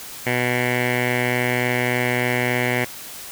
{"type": "tone with low-pass filter", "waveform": "10% pulse", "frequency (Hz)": 123.47, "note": "B2", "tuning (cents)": 0, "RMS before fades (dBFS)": -21, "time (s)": [0.26, 2.85], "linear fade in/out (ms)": 10, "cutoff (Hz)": 2300, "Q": 8.2, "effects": ["white hiss -36 dBFS RMS until 3.31 s"]}